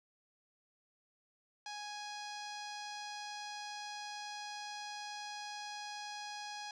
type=tone with low-pass filter; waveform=sawtooth; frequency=830.6 Hz; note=G#5; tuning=in tune; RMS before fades=-45 dBFS; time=1.66-6.71 s; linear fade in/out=2 ms; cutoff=5300 Hz; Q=3; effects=none